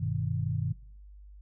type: chord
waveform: sine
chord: G augmented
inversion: none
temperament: equal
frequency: 98 / 123.47 / 155.56 Hz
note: G2 / B2 / D#3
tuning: 0 / 0 / 0 cents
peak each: -32 dBFS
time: 0-0.73 s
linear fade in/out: 10 ms
effects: noise-tail reverb RT60 0.5 s tail -21 dB re dry + added 50 Hz sine -47 dBFS peak until 1.41 s

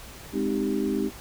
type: chord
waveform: sine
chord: Ab major seventh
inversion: none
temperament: equal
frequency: 207.7 / 261.6 / 311.1 / 392 Hz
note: Ab3 / C4 / Eb4 / G4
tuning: 0 / 0 / 0 / 0 cents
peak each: -29 dBFS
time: 0.32-1.11 s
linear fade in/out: 50 ms
effects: added 61 Hz sine -50 dBFS peak until 1.2 s + pink hiss -44 dBFS RMS until 1.2 s

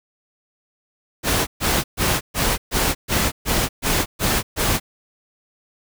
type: noise bursts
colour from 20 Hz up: pink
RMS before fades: -19 dBFS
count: 10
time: 1.23-4.8 s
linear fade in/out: 50 ms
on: 240 ms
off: 130 ms
effects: none

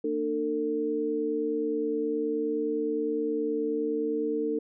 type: tone cluster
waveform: sine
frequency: 231.3 / 300.9 / 450.3 Hz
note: A#3 / D4 / A4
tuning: -13 / +42 / +40 cents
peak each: -37 / -30 / -28 dBFS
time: 0.04-4.59 s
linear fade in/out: 5 ms
effects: none

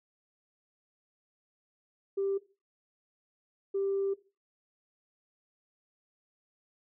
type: tone pair in turn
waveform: sine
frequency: 393 / 393 Hz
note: G4 / G4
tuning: +4 / +4 cents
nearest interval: unison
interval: 0 cents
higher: neither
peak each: -27 dBFS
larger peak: neither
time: 2.17-2.38 / 3.74-4.14 s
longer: second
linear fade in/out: 10 ms
effects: noise-tail reverb RT60 0.3 s tail -17 dB re dry + tanh soft clip ceiling -23 dBFS

